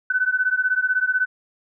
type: beating tone pair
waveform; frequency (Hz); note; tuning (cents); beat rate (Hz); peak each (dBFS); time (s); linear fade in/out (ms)
sine; 1500 / 1516; F#6 / F#6; +23 / +42; 16; -21; 0.1-1.26; 5
effects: none